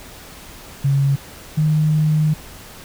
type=tone pair in turn; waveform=sine; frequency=138.59 / 153.95 Hz; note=C#3 / D#3; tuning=0 / -18 cents; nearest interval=major second; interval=182 cents; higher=second; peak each=-13 / -13 dBFS; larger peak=neither; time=0.84-1.16 / 1.57-2.34 s; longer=second; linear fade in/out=10 ms; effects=pink hiss -39 dBFS RMS until 2.84 s